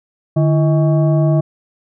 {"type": "tone with frequency modulation", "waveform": "sine", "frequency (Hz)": 150.1, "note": "D3", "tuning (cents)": 38, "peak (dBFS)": -10, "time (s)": [0.36, 1.41], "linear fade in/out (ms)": 10, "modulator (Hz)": 484, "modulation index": 0.73, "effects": []}